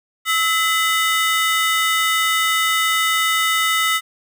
30% pulse ring-modulated tone, 1661.2 Hz, G#6, in tune, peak -10 dBFS, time 0.25-4.01 s, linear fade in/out 50 ms, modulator 357 Hz, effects none

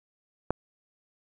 click, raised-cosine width 1 ms, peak -11 dBFS, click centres 0.506 s, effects none

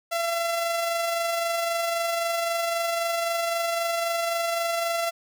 sawtooth tone with amplitude modulation, 676 Hz, E5, 43 cents sharp, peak -19 dBFS, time 0.11-5.11 s, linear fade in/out 20 ms, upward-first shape sine, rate 23.8 Hz, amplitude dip 30%, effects none

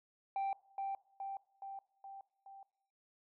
sine tone with echo, 784 Hz, G5, in tune, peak -31 dBFS, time 0.36-0.53 s, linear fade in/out 2 ms, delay 420 ms, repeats 5, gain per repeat -4 dB, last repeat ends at 2.63 s, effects noise-tail reverb RT60 0.7 s tail -21 dB re dry + tanh soft clip ceiling -33 dBFS

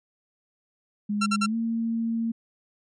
sine tone with pitch glide, 207.1 to 228.5 Hz, G#3 to A#3, -5 to -34 cents, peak -24 dBFS, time 1.09-2.32 s, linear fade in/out 10 ms, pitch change +171 cents, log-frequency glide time 1.45-1.55 s
sawtooth tone bursts, 1357 Hz, E6, 50 cents sharp, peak -19 dBFS, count 3, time 1.21-1.463 s, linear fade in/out 10 ms, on 53 ms, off 47 ms
effects resampled to 22050 Hz

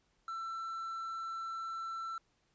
triangle tone with quantisation, 1339 Hz, E6, 27 cents sharp, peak -36 dBFS, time 0.28-2.18 s, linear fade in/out 2 ms, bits 11, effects pink hiss -75 dBFS RMS until 2.54 s + resampled to 16000 Hz

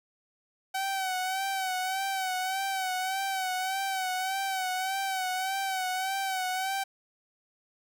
sawtooth tone with vibrato, 759 Hz, F#5, 44 cents sharp, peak -25 dBFS, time 0.74-6.84 s, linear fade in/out 10 ms, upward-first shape sine, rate 1.7 Hz, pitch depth 50 cents each way, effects none

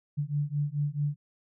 sine beating tone pair, 143.7 / 148.3 Hz, D3 / D3, -37 / +17 cents, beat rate 4.6 Hz, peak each -30 dBFS, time 0.17-1.16 s, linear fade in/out 20 ms, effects none

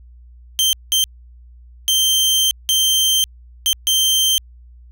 sawtooth tone bursts at uneven times, 3136 Hz, G7, in tune, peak -10 dBFS, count 6, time 0.59-0.73 / 0.92-1.04 / 1.88-2.51 / 2.69-3.24 / 3.66-3.73 / 3.87-4.38 s, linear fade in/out 0 ms, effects added 60 Hz sine -40 dBFS peak until 4.91 s

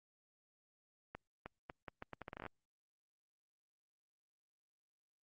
accelerating click train, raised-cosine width 0.5 ms, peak -30 dBFS, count 15, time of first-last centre 1.15-2.463 s, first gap 310 ms, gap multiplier 0.77, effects Opus 48 kbps

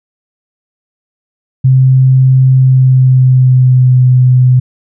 sine tone with pitch glide, 130.81 to 126.87 Hz, C3 to B2, 0 to +47 cents, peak -3 dBFS, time 1.64-4.6 s, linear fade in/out 10 ms, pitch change -53 cents, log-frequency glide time 2.54-4.02 s, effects none

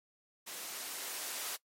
violet noise with band-pass filter sweep, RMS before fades -42 dBFS, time 0.46-1.57 s, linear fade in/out 20 ms, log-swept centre 260 to 490 Hz, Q 0.89, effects noise-tail reverb RT60 0.1 s tail -21 dB re dry + MP3 64 kbps

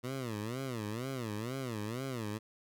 15% pulse tone with vibrato, 118.7 Hz, A#2, 32 cents sharp, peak -30 dBFS, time 0.03-2.39 s, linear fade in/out 20 ms, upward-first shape sine, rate 2.1 Hz, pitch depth 230 cents each way, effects none

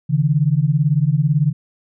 sine beating tone pair, 139.6 / 157.6 Hz, C#3 / D#3, +13 / +23 cents, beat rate 18 Hz, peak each -16 dBFS, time 0.09-1.53 s, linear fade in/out 20 ms, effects none

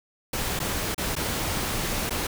pink noise with dropouts, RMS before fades -28 dBFS, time 0.33-2.27 s, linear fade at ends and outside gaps 5 ms, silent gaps 0.592-0.6 / 0.946-0.979 / 1.154-1.163 / 2.096-2.106 s, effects none

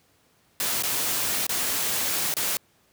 white noise with dropouts, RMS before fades -26 dBFS, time 0.6-2.57 s, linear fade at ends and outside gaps 1 ms, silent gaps 0.824-0.835 / 1.467-1.493 / 2.34-2.367 s, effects pink hiss -63 dBFS RMS until 2.92 s + high-pass 80 Hz 12 dB/octave

